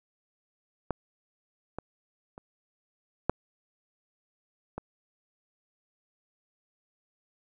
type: clicks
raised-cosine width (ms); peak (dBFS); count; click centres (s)
1; -14 / -21 / -30 / -9 / -21; 5; 0.907 / 1.786 / 2.379 / 3.296 / 4.78
effects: none

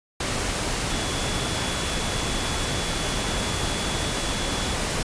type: tone in noise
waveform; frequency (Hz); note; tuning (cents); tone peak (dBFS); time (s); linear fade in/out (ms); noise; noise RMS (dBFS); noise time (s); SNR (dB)
sine; 3407; G#7; +44; -35; 0.9-4.74; 5; pink; -26; 0.2-5.03; -12
effects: resampled to 22050 Hz

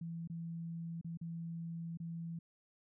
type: tone with dropouts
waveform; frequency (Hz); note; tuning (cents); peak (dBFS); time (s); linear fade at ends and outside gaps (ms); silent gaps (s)
sine; 166.8; E3; +21; -40; 0.01-2.39; 5; 0.275-0.298 / 1.013-1.045 / 1.173-1.212 / 1.973-2
effects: none

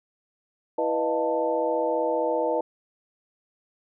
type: tone cluster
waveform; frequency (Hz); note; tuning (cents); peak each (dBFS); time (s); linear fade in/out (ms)
sine; 328.3 / 490.5 / 614 / 689 / 885; E4 / B4 / D#5 / F5 / A5; -7 / -12 / -23 / -24 / +10; -31 / -26 / -27 / -34 / -29; 0.78-2.61; 5
effects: none

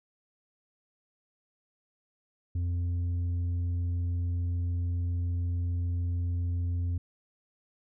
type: tone with tanh clipping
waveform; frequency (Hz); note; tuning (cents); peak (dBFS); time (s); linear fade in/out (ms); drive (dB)
sine; 87.31; F2; 0; -28; 2.55-6.98; 5; 4
effects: none

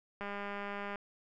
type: click train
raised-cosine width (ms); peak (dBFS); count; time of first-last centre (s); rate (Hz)
0.5; -26; 152; 0.21-0.958; 202
effects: none

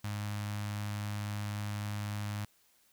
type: tone with notch filter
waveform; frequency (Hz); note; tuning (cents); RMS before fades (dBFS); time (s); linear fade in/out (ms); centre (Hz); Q
sawtooth; 103.7; G#2; -2; -37; 0.04-2.45; 5; 410; 0.67
effects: white hiss -68 dBFS RMS until 2.92 s

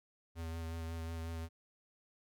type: tone with vibrato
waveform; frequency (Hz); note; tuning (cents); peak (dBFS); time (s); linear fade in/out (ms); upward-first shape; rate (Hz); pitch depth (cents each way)
square; 82.3; E2; -2; -40; 0.35-1.49; 50; sine; 5.5; 19
effects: none

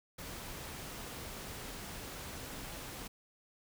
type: tone in noise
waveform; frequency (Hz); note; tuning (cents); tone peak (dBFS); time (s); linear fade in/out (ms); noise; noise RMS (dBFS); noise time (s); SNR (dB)
sine; 261.6; C4; 0; -54; 2.4-2.64; 10; pink; -45; 0.18-3.08; -12
effects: none

